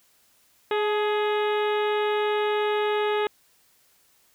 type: harmonic tone with a mistuned harmonic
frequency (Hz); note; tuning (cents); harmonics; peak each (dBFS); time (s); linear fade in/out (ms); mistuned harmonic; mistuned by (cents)
418.5; G#4; +13; 1 / 2 / 3 / 4 / 5 / 6 / 7 / 8 / 9; -23 / -29 / -33 / -35 / -37 / -39 / -40 / -41 / -42; 0.71-3.27; 2; 2; +35
effects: white hiss -62 dBFS RMS until 4.34 s